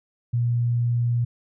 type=tone; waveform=sine; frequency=119.5 Hz; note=A#2; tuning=43 cents sharp; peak=-19 dBFS; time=0.33-1.25 s; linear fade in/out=10 ms; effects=none